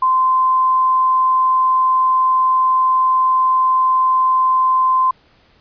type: tone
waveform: sine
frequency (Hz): 1036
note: C6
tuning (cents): -17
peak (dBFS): -11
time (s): 0.02-5.11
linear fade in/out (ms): 5
effects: pink hiss -53 dBFS RMS until 5.6 s + resampled to 11025 Hz